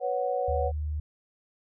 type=chord; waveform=sine; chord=B suspended second; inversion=none; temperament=equal; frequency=493.9 / 554.4 / 740 Hz; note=B4 / C#5 / F#5; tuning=0 / 0 / 0 cents; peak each=-30 dBFS; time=0-0.72 s; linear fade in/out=50 ms
type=tone; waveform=sine; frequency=75.5 Hz; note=D2; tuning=48 cents sharp; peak=-28 dBFS; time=0.48-1 s; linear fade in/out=5 ms
effects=none